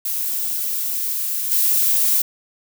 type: noise with level steps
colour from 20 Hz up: violet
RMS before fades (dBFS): -23 / -17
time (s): 0.05-2.22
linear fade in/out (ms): 5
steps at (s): 1.51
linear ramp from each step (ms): 10
effects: none